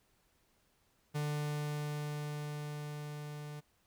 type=tone with level ramp; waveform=45% pulse; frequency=148.4 Hz; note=D3; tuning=18 cents sharp; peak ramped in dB=-33 to -43 dBFS; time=1.14-3.61 s; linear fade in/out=20 ms; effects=pink hiss -73 dBFS RMS until 3.86 s